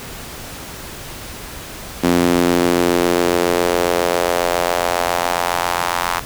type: tone with high-pass filter sweep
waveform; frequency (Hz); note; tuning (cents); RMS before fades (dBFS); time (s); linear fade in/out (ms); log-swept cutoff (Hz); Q
sawtooth; 87.31; F2; 0; -17; 2.03-6.2; 10; 250 to 1000; 2
effects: pink hiss -32 dBFS RMS until 6.25 s